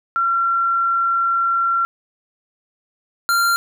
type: tone pair in turn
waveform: sine / square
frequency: 1365 / 1384.1 Hz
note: F6 / F6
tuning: -40 / -16 cents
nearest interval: unison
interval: 24 cents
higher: second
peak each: -15 dBFS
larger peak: neither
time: 0.16-1.85 / 3.29-3.56 s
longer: first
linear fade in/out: 0 ms
effects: none